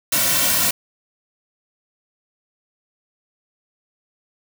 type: noise with comb filter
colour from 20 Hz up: white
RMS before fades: -18 dBFS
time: 0.12-0.71 s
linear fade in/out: 5 ms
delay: 2.4 ms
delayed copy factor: -0.95
effects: none